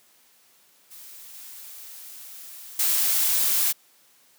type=noise with level steps; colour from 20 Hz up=blue; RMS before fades=-44 / -42 / -22 dBFS; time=0.9-3.73 s; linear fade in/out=20 ms; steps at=1.34 / 2.79 s; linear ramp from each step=5 ms; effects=white hiss -59 dBFS RMS until 4.38 s + high-pass 150 Hz 12 dB/octave